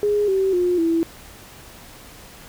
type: tone with pitch steps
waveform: sine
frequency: 414.2 / 384.2 / 356.4 / 330.7 Hz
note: G#4 / G4 / F4 / E4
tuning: -5 / -35 / +35 / +6 cents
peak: -16 dBFS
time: 0.03-1.03 s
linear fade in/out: 0 ms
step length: 250 ms
effects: pink hiss -43 dBFS RMS until 2.48 s